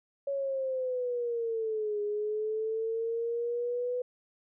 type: linear two-way sweep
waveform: sine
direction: down then up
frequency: 560 to 412.8 to 497.8 Hz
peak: -29 dBFS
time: 0.27-4.02 s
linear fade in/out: 5 ms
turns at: 2.01 s
effects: none